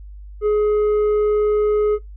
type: tone with tanh clipping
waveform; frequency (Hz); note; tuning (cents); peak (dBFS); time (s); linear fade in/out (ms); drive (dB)
sine; 420.7; G#4; +22; -15; 0.41-1.99; 50; 5
effects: noise-tail reverb RT60 0.2 s tail -24 dB re dry + added 50 Hz sine -34 dBFS peak until 2.16 s